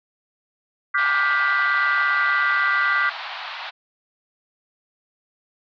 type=chord; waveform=sine; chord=G dominant seventh; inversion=second; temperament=equal with one note detuned; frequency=1174.7 / 1427.1 / 1568 / 1975.5 Hz; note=D6 / F6 / G6 / B6; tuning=0 / +37 / 0 / 0 cents; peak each=-23 dBFS; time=0.94-3.1 s; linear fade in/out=10 ms
type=band-pass noise; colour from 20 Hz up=pink; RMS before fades=-33 dBFS; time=0.97-3.71 s; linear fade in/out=20 ms; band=710 to 4300 Hz; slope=48 dB/octave
effects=none